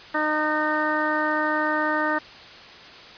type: harmonic tone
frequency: 306 Hz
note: D#4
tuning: 29 cents flat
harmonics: 1 / 2 / 3 / 4 / 5 / 6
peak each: -28 / -28 / -28 / -28 / -28 / -28 dBFS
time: 0.14-2.19 s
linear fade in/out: 10 ms
effects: white hiss -43 dBFS RMS until 3.17 s + resampled to 11025 Hz